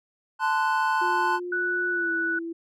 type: chord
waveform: triangle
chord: F# diminished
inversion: first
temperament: equal with one note detuned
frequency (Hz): 880 / 1033.3 / 1480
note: A5 / C6 / F#6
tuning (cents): 0 / -22 / 0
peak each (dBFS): -23 / -24 / -25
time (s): 0.39-1.4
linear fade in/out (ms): 50
type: tone with pitch glide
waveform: sine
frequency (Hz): 355.3 to 333.4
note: F4 to E4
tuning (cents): +30 to +20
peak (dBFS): -30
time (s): 1.01-2.53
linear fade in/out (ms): 10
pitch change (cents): -110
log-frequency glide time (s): 1.9-2.12
type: tone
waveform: sine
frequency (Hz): 1480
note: F#6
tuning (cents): 0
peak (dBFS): -24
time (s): 1.52-2.39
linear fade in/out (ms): 5
effects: none